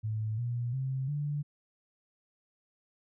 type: tone with pitch steps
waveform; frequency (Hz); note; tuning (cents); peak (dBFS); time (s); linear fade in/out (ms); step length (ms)
sine; 108.9 / 120.14 / 132.53 / 146.21; A2 / B2 / C3 / D3; -17 / -47 / +23 / -7; -30; 0.03-1.43; 20; 350
effects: none